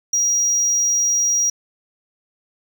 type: tone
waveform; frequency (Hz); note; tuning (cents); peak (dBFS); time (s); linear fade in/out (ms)
triangle; 5730; F8; +44; -14; 0.13-1.5; 5
effects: none